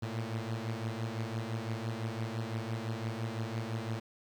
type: beating tone pair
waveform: sawtooth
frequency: 110 / 115.9 Hz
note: A2 / A#2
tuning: 0 / -10 cents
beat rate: 5.9 Hz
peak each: -33 / -34 dBFS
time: 0.02-4 s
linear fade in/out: 10 ms
effects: low-pass 6000 Hz 12 dB/octave + 10-bit